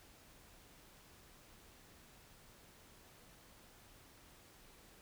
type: silence
effects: pink hiss -62 dBFS RMS until 5.01 s